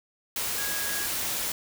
sine tone in noise, 1651 Hz, G#6, 11 cents flat, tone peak -35 dBFS, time 0.58-1.06 s, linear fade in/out 2 ms, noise white, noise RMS -30 dBFS, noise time 0.36-1.52 s, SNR -8 dB, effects none

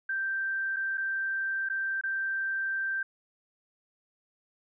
sine tone with dropouts, 1568 Hz, G6, in tune, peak -28 dBFS, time 0.09-3.03 s, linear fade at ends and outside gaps 5 ms, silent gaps 0.763-0.766 / 0.974-0.978 / 1.689-1.698 / 2.012-2.036 s, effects none

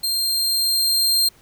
sawtooth tone with level ramp, 4186 Hz, C8, in tune, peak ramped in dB -17 to -12 dBFS, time 0.03-1.29 s, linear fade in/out 10 ms, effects pink hiss -53 dBFS RMS until 1.41 s

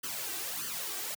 white noise with flanger, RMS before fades -37 dBFS, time 0.03-1.15 s, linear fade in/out 10 ms, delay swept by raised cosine 0.64 to 2.64 ms, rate 1.6 Hz, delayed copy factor +0.75, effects high-pass 150 Hz 12 dB/octave

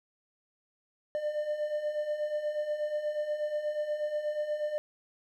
triangle beating tone pair, 594 / 602.3 Hz, D5 / D5, +20 / +44 cents, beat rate 8.3 Hz, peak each -35 / -29 dBFS, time 1.15-4.78 s, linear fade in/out 0 ms, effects none

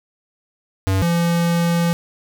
square tone pair in turn, 95.6 / 170.34 Hz, G2 / F3, -43 / -43 cents, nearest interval minor seventh, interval 1000 cents, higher second, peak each -16 dBFS, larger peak neither, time 0.87-1.02 / 1.02-1.93 s, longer second, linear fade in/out 0 ms, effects none

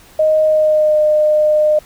sine tone with pitch glide, 622.3 to 608.4 Hz, D#5 to D#5, 0 to -39 cents, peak -9 dBFS, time 0.19-1.79 s, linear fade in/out 5 ms, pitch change -39 cents, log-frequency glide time 0.43-1 s, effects pink hiss -44 dBFS RMS until 1.85 s

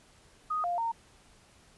sine tone with pitch steps, 1245 / 701 / 919 Hz, D#6 / F5 / A#5, +1 / +6 / -25 cents, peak -28 dBFS, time 0.5-0.92 s, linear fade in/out 10 ms, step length 140 ms, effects pink hiss -60 dBFS RMS until 1.77 s + resampled to 24000 Hz

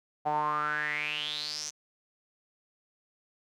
sawtooth tone with band-pass filter sweep, 150.2 Hz, D3, 39 cents sharp, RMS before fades -32 dBFS, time 0.25-1.71 s, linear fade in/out 20 ms, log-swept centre 760 to 6300 Hz, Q 8.4, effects none

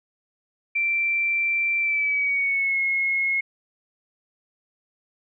sine tone with pitch glide, 2349 to 2167 Hz, D7 to C#7, 0 to -40 cents, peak -20 dBFS, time 0.75-3.41 s, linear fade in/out 10 ms, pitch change -140 cents, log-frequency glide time 1.79-2.8 s, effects none

